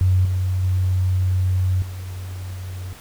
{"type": "tone with level steps", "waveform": "sine", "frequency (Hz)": 92.5, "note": "F#2", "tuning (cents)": 0, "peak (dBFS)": [-13, -18, -16, -28], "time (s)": [0.01, 2.93], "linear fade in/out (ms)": 0, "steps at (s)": [0.25, 0.63, 1.82], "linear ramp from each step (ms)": 2, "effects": ["pink hiss -43 dBFS RMS until 3 s"]}